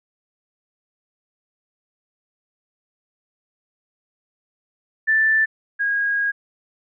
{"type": "tone pair in turn", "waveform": "sine", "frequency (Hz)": [1765, 1638.6], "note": ["A6", "G#6"], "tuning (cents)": [5, -24], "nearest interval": "minor second", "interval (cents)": 129, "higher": "first", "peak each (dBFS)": [-14, -18], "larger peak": "first", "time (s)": [[5.07, 5.46], [5.79, 6.32]], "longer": "second", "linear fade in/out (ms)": 20, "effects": []}